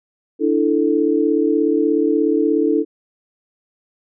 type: chord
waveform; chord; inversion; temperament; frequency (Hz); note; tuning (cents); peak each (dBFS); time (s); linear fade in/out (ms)
sine; D suspended second; none; just; 293.7 / 330.4 / 440.5; D4 / E4 / A4; 0 / +4 / +2; -18; 0.39-2.85; 50
effects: none